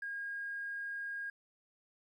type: tone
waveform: triangle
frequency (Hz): 1627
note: G#6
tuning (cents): -36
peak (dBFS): -34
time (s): 0.02-1.3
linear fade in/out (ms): 5
effects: tanh soft clip ceiling -36 dBFS